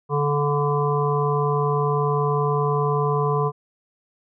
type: harmonic tone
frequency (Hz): 145.1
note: D3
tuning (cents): -21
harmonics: 1 / 3 / 5 / 7 / 8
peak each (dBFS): -22 / -23 / -31 / -25 / -30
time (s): 0.09-3.52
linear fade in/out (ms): 50
effects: none